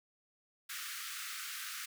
pink high-pass noise, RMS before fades -43 dBFS, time 0.69-1.86 s, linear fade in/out 10 ms, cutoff 1200 Hz, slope 96 dB/octave, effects none

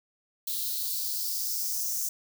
violet noise with high-pass filter sweep, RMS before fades -31 dBFS, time 0.47-2.09 s, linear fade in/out 5 ms, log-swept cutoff 3700 to 6200 Hz, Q 4.2, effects none

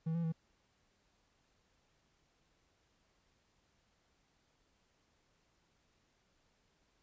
triangle tone with pitch steps, 161.8 / 168.2 / 162.3 Hz, E3 / E3 / E3, -32 / +35 / -27 cents, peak -31 dBFS, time 0.06-0.324 s, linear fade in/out 10 ms, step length 88 ms, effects pink hiss -75 dBFS RMS until 7.02 s + resampled to 16000 Hz

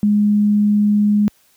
sine tone, 207.7 Hz, G#3, in tune, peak -11 dBFS, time 0.03-1.28 s, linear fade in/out 0 ms, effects white hiss -56 dBFS RMS until 1.56 s + high-pass 60 Hz 12 dB/octave

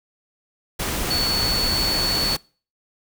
sine tone in noise, 4435 Hz, C#8, in tune, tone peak -20 dBFS, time 1.1-2.36 s, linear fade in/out 10 ms, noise pink, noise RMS -25 dBFS, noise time 0.79-2.37 s, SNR +2 dB, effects noise-tail reverb RT60 0.4 s tail -25 dB re dry

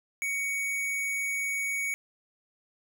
square tone, 2239 Hz, C#7, 17 cents sharp, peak -29 dBFS, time 0.22-1.94 s, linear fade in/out 0 ms, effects none

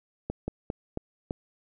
slowing click train, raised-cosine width 2 ms, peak -17 dBFS, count 5, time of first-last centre 0.3-1.309 s, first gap 180 ms, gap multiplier 1.23, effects none

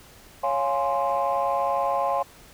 sine chord, Db major seventh, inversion none, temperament equal, 554.4 / 698.5 / 830.6 / 1046.5 Hz, Db5 / F5 / Ab5 / C6, 0 / 0 / 0 / 0 cents, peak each -26 dBFS, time 0.43-2.23 s, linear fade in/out 10 ms, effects tanh soft clip ceiling -15 dBFS + pink hiss -50 dBFS RMS until 2.53 s

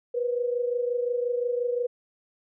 sine tone pair together, 482.3 / 508 Hz, B4 / B4, -41 / +49 cents, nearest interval minor second, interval 90 cents, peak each -25 / -31 dBFS, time 0.14-1.87 s, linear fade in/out 10 ms, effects none

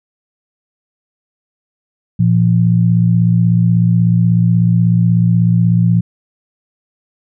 sine tone pair together, 115.9 / 172.26 Hz, A#2 / F3, -10 / -23 cents, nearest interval perfect fifth, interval 687 cents, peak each -11 dBFS, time 2.19-6.01 s, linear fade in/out 10 ms, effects none

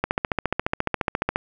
click train, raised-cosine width 0.5 ms, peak -6 dBFS, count 20, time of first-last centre 0.04-1.359 s, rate 14.4 Hz, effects none

